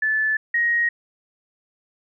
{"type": "tone pair in turn", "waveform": "sine", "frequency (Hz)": [1742, 1881.1], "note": ["A6", "A#6"], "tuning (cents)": [-18, 15], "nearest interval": "minor second", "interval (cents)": 133, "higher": "second", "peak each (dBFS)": [-18, -17], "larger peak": "second", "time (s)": [[0.02, 0.37], [0.54, 0.89]], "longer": "neither", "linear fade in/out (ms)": 5, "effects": []}